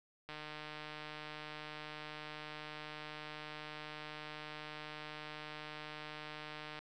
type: click train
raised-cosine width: 0.3 ms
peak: -30 dBFS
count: 989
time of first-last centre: 0.29-6.79 s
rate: 152 Hz
effects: none